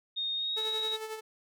sine tone with pitch glide, 3696 to 3811 Hz, A#7 to A#7, -16 to +38 cents, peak -30 dBFS, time 0.16-0.97 s, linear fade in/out 20 ms, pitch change +54 cents, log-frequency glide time 0.35-0.62 s
sawtooth tone with tremolo, 437.7 Hz, A4, 9 cents flat, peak -31 dBFS, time 0.56-1.21 s, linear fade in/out 20 ms, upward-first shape sine, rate 11 Hz, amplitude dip 55%
effects none

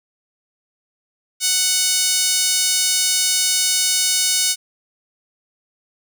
5% pulse tone with high-pass filter, 740 Hz, F#5, in tune, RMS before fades -18 dBFS, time 1.4-4.56 s, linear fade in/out 50 ms, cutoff 3100 Hz, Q 0.59, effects none

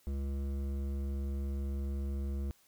sine tone with hard clipping, 69 Hz, C#2, 7 cents flat, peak -35 dBFS, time 0.07-2.51 s, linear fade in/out 0 ms, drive 12 dB, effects white hiss -67 dBFS RMS until 2.67 s

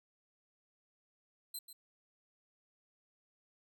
10% pulse tone with echo, 4084 Hz, C8, 43 cents flat, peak -34 dBFS, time 1.54-1.59 s, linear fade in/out 5 ms, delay 140 ms, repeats 1, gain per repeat -10 dB, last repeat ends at 1.73 s, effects none

